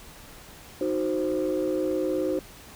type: chord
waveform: sine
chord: C diminished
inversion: first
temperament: equal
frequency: 311.1 / 370 / 523.3 Hz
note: Eb4 / Gb4 / C5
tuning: 0 / 0 / 0 cents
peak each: -27 dBFS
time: 0.81-2.39 s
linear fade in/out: 2 ms
effects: tanh soft clip ceiling -18 dBFS + pink hiss -47 dBFS RMS until 2.75 s